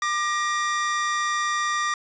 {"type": "tone pair together", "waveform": "45% pulse", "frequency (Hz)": [1192.5, 1893], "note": ["D6", "A#6"], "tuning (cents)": [26, 26], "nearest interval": "minor sixth", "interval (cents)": 800, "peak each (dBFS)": [-24, -27], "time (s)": [0.02, 1.94], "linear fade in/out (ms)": 2, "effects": ["resampled to 16000 Hz", "8-bit"]}